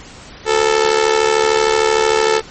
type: tone with amplitude modulation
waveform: sawtooth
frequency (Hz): 440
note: A4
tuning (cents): 0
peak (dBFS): -4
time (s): 0.45-2.42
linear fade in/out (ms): 50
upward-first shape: sine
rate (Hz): 73.2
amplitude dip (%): 80
effects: pink hiss -37 dBFS RMS until 2.5 s + MP3 32 kbps